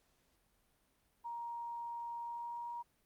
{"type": "tone with pitch glide", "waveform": "sine", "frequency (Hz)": [940, 948.2], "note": ["A#5", "A#5"], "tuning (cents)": [14, 29], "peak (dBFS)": -40, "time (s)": [1.24, 2.83], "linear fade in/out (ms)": 20, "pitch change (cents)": 15, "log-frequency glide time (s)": [2.21, 2.69], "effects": ["pink hiss -75 dBFS RMS until 3.05 s", "Opus 48 kbps"]}